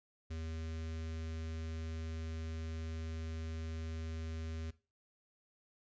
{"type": "tone with notch filter", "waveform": "square", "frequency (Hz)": 80.5, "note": "E2", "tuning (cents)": -41, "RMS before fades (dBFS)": -42, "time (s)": [0.3, 4.71], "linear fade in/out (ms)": 10, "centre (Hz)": 850, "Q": 1.2, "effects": ["noise-tail reverb RT60 0.3 s tail -17 dB re dry", "resampled to 16000 Hz"]}